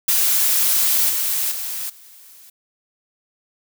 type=noise with level steps; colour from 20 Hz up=blue; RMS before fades=-17 / -21 / -27 / -45 dBFS; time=0.08-2.5 s; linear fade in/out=5 ms; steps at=1.09 / 1.51 / 1.89 s; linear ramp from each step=10 ms; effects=none